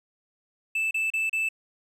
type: tone bursts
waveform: triangle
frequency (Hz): 2637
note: E7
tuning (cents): 0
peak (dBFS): -22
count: 4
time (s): 0.75-1.489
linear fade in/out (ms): 5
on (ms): 160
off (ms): 33
effects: resampled to 32000 Hz + 10-bit